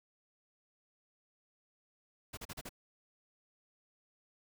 pink noise bursts, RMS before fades -44 dBFS, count 5, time 2.33-2.693 s, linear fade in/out 10 ms, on 43 ms, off 37 ms, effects none

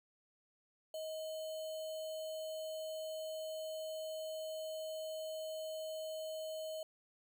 sine tone with sample-and-hold, 631 Hz, D#5, 24 cents sharp, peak -40 dBFS, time 0.94-6.83 s, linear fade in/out 2 ms, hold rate 3675 Hz, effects none

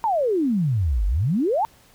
sine exponential two-way sweep, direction down then up, 946 to 45.71 to 946 Hz, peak -18 dBFS, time 0.04-1.65 s, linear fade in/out 0 ms, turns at 1.06 s, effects pink hiss -54 dBFS RMS until 1.94 s

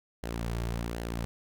sawtooth tone with flanger, 57.8 Hz, A#1, 14 cents flat, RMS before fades -34 dBFS, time 0.23-1.25 s, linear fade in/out 0 ms, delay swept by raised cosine 0.82 to 4.02 ms, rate 1.3 Hz, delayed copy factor -0.5, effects none

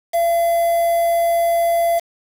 triangle tone with quantisation, 679 Hz, F5, 49 cents flat, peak -12 dBFS, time 0.13-2 s, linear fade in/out 20 ms, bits 5, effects none

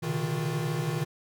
square tone cluster, 122.5 / 136.3 / 145.4 / 158.3 / 352.8 Hz, B2 / C#3 / D3 / D#3 / F4, -14 / -29 / -17 / +30 / +18 cents, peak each -37 / -36 / -38 / -31 / -38 dBFS, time 0.02-1.05 s, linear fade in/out 20 ms, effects none

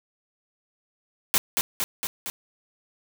white noise with echo, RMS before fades -20 dBFS, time 1.34-1.38 s, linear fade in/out 0 ms, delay 230 ms, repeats 4, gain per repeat -3 dB, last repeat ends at 2.3 s, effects none

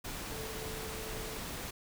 sine tone in noise, 440 Hz, A4, in tune, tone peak -45 dBFS, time 0.31-1.38 s, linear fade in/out 10 ms, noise pink, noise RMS -41 dBFS, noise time 0.04-1.71 s, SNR -7 dB, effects none

